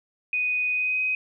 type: tone with pitch glide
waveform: sine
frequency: 2489 to 2516 Hz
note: D#7 to D#7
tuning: 0 to +19 cents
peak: -22 dBFS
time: 0.33-1.15 s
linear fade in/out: 2 ms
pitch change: +19 cents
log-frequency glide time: 0.71-1 s
effects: none